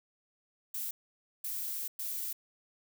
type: noise bursts at uneven times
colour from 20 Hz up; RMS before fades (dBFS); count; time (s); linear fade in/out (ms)
violet; -37; 3; 0.74-0.91 / 1.44-1.88 / 1.99-2.33; 5
effects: none